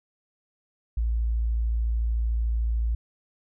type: tone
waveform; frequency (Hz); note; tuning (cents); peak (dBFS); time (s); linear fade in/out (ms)
sine; 56.8; A#1; -44; -22; 0.97-2.95; 5
effects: none